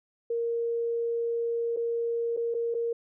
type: tone with dropouts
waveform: sine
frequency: 466.2 Hz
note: A#4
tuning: in tune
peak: -26 dBFS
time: 0.3-2.93 s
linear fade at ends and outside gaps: 5 ms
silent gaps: 1.764-1.77 / 2.366-2.372 / 2.542-2.547 / 2.743-2.748 s
effects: none